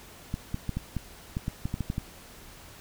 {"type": "clicks", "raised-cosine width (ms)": 5, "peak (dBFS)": -17, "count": 12, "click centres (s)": [0.341, 0.544, 0.693, 0.77, 0.967, 1.369, 1.481, 1.655, 1.741, 1.807, 1.901, 1.981], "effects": ["pink hiss -49 dBFS RMS until 2.8 s"]}